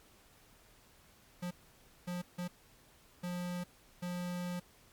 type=tone bursts at uneven times; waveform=square; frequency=177.5 Hz; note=F3; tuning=28 cents sharp; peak=-37 dBFS; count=5; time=1.42-1.51 / 2.07-2.22 / 2.38-2.48 / 3.23-3.64 / 4.02-4.6 s; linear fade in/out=10 ms; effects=pink hiss -63 dBFS RMS until 4.92 s + MP3 96 kbps